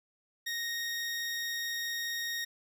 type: tone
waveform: 20% pulse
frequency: 1864.7 Hz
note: A#6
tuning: in tune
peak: -28 dBFS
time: 0.46-2.45 s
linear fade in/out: 10 ms
effects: none